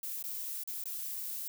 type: noise with dropouts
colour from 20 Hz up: violet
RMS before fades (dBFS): -39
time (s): 0.03-1.48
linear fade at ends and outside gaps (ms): 2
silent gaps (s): 0.226-0.239 / 0.636-0.675 / 0.839-0.856
effects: none